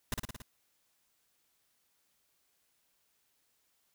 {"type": "noise with echo", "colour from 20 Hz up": "pink", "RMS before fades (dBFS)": -32, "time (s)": [0.12, 0.14], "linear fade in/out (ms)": 2, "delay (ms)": 56, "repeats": 5, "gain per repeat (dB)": -3, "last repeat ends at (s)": 0.42, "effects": ["white hiss -75 dBFS RMS until 3.94 s"]}